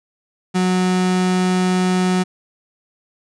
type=tone; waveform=35% pulse; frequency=183.5 Hz; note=F#3; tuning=14 cents flat; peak=-13 dBFS; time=0.54-2.24 s; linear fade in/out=20 ms; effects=resampled to 22050 Hz